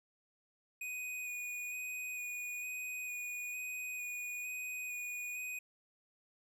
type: tone with vibrato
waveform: square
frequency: 2478 Hz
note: D#7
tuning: 8 cents flat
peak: -40 dBFS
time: 0.81-5.59 s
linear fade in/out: 5 ms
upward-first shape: square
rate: 1.1 Hz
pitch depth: 12 cents each way
effects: none